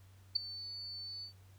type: tone with ADSR envelope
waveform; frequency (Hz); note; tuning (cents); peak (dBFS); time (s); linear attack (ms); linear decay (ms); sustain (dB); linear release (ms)
sine; 4501; C#8; +26; -24; 0.35-1.33; 13; 6; -18; 100
effects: added 95 Hz sine -57 dBFS peak until 1.58 s + pink hiss -68 dBFS RMS until 1.58 s